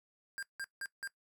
square tone bursts, 1600 Hz, G6, 35 cents sharp, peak -39 dBFS, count 4, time 0.38-1.074 s, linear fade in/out 0 ms, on 46 ms, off 170 ms, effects noise-tail reverb RT60 0.1 s tail -18 dB re dry

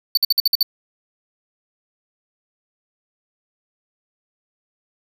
square tone bursts, 4515 Hz, C#8, 31 cents sharp, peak -13 dBFS, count 7, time 0.15-0.629 s, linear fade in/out 2 ms, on 23 ms, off 53 ms, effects none

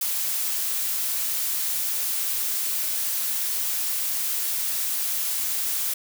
blue noise, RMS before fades -26 dBFS, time 0.01-5.94 s, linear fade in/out 5 ms, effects none

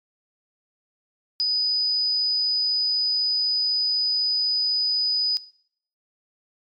sine tone, 4978 Hz, D#8, in tune, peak -19 dBFS, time 1.4-5.37 s, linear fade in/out 0 ms, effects noise-tail reverb RT60 0.6 s tail -19 dB re dry + MP3 96 kbps

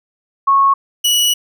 sine / sawtooth tone pair in turn, 1099 / 2934 Hz, C#6 / F#7, -15 / -15 cents, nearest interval octave + perfect fourth, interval 1700 cents, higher second, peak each -8 dBFS, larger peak neither, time 0.47-0.74 / 1.04-1.34 s, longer second, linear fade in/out 10 ms, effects none

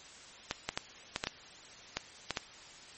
clicks, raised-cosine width 0.2 ms, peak -14 dBFS, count 9, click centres 0.511 / 0.69 / 0.775 / 1.161 / 1.239 / 1.271 / 1.97 / 2.307 / 2.372 s, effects white hiss -52 dBFS RMS until 2.97 s + MP3 32 kbps

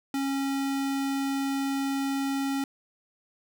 square tone, 274 Hz, C#4, 20 cents flat, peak -27 dBFS, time 0.14-2.64 s, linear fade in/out 2 ms, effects none

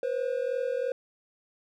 triangle tone pair together, 487.1 / 530 Hz, B4 / C5, -24 / +22 cents, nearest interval minor second, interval 146 cents, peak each -28 dBFS, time 0.03-0.92 s, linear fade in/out 2 ms, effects none

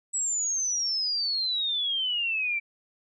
sine exponential sweep, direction down, 7902 to 2317 Hz, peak -25 dBFS, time 0.13-2.6 s, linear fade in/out 20 ms, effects none

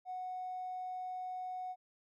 triangle tone with tanh clipping, 737 Hz, F#5, 7 cents flat, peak -38 dBFS, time 0.05-1.76 s, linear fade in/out 50 ms, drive 1 dB, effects none

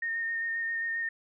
sine tone with vibrato, 1835 Hz, A#6, 28 cents flat, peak -29 dBFS, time 0.02-1.09 s, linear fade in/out 5 ms, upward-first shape square, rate 7.5 Hz, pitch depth 13 cents each way, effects none

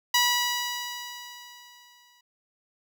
10% pulse tone with exponential decay, 974 Hz, B5, 24 cents flat, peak -10 dBFS, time 0.14-2.21 s, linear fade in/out 5 ms, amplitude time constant 450 ms, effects none

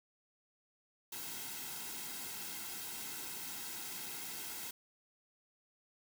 white noise with comb filter, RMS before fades -44 dBFS, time 1.12-4.71 s, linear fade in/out 5 ms, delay 1.7 ms, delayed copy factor -0.65, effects none

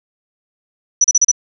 sine tone bursts, 5920 Hz, F#8, in tune, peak -7 dBFS, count 5, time 1.01-1.315 s, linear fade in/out 5 ms, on 33 ms, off 35 ms, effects none

